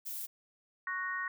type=noise; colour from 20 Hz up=violet; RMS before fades=-40 dBFS; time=0.05-0.27 s; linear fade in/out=20 ms
type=chord; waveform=sine; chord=F# major; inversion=second; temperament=equal; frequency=1108.7 / 1480 / 1864.7 Hz; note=C#6 / F#6 / A#6; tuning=0 / 0 / 0 cents; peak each=-39 / -40 / -36 dBFS; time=0.87-1.28 s; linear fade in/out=2 ms
effects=none